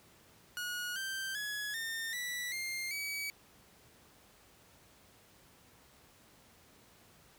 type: tone with pitch steps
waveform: sawtooth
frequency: 1451 / 1564.2 / 1686.1 / 1817.6 / 1959.4 / 2112 / 2277 Hz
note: F#6 / G6 / G#6 / A#6 / B6 / C7 / C#7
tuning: -34 / -4 / +26 / -44 / -14 / +16 / +46 cents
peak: -33 dBFS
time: 0.57-3.3 s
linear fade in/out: 0 ms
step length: 390 ms
effects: pink hiss -62 dBFS RMS until 7.38 s + high-pass 60 Hz 12 dB/octave